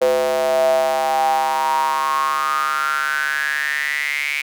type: tone with high-pass filter sweep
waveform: square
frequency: 72.4 Hz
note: D2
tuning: 24 cents flat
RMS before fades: -19 dBFS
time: 0.01-4.42 s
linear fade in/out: 10 ms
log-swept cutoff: 520 to 2300 Hz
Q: 9.4
effects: none